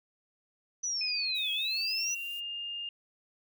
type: linear two-way sweep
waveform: sine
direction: down then up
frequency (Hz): 6020 to 3251 to 6020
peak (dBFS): -30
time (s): 0.83-2.15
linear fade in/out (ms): 10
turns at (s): 1.52
type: tone with pitch glide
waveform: sine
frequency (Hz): 2482 to 2818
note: D#7 to F7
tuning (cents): -5 to +15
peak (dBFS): -35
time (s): 1.01-2.89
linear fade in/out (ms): 2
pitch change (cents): +220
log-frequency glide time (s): 1.23-2.37
type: noise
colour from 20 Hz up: violet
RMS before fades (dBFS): -50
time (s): 1.34-2.41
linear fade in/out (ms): 20
effects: none